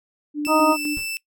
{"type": "tone with tremolo", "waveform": "sine", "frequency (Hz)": 295.8, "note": "D4", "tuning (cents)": 13, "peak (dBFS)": -22, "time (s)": [0.34, 0.98], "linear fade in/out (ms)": 50, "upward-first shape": "square", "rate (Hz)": 3.9, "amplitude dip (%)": 60}
{"type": "tone", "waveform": "sawtooth", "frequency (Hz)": 2651, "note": "E7", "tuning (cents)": 9, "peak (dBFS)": -23, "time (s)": [0.45, 1.17], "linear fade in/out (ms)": 0}
{"type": "harmonic tone", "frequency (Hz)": 311.1, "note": "D#4", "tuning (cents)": 0, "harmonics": [1, 2, 3, 4], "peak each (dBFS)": [-20, -20, -20, -20], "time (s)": [0.47, 0.77], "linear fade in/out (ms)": 50}
{"type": "noise with exponential decay", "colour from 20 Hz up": "brown", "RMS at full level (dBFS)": -34, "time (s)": [0.97, 1.15], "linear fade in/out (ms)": 1, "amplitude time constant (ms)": 37}
{"effects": ["noise-tail reverb RT60 0.1 s tail -21 dB re dry"]}